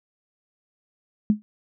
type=tone with exponential decay; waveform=sine; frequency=210.9 Hz; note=G#3; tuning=27 cents sharp; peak=-11 dBFS; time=1.3-1.42 s; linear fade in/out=0 ms; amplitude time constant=24 ms; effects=none